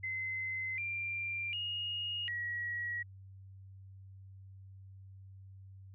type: tone with pitch steps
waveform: sine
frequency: 2057 / 2377 / 2864 / 1913 Hz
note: C7 / D7 / F7 / A#6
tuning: -30 / +20 / +43 / +44 cents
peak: -35 dBFS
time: 0.03-3.03 s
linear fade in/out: 10 ms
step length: 750 ms
effects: added 96 Hz sine -50 dBFS peak until 5.94 s